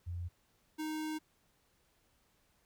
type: tone pair in turn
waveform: sine / square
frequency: 87.2 / 310.7 Hz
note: F2 / D#4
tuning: -2 / -2 cents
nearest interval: octave + minor seventh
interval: 2200 cents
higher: second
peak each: -37 / -37 dBFS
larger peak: neither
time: 0.06-0.29 / 0.78-1.19 s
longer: second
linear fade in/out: 20 ms
effects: pink hiss -73 dBFS RMS until 2.65 s